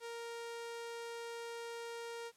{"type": "tone", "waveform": "sawtooth", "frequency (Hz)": 466.2, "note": "A#4", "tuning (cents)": 0, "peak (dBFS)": -39, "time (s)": [0, 2.32], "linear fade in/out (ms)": 50, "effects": ["white hiss -69 dBFS RMS until 2.36 s", "low-pass 10000 Hz 12 dB/octave"]}